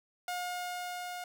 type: tone with level ramp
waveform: sawtooth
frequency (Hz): 716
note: F5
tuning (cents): +43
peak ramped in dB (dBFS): -30 to -35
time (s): 0.28-1.24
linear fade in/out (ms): 2
effects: none